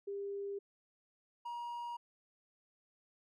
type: tone pair in turn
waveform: sine / triangle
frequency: 400 / 951.4 Hz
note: G4 / A#5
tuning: +35 / +35 cents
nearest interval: octave + minor third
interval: 1500 cents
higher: second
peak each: -38 / -38 dBFS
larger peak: neither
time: 0.07-0.59 / 1.45-1.97 s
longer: neither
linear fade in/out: 10 ms
effects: none